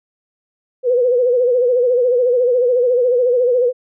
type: tone with vibrato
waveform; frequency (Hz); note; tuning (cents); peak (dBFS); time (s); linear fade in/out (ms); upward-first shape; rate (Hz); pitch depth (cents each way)
sine; 493.9; B4; 0; -11; 0.83-3.73; 50; sine; 14; 73
effects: none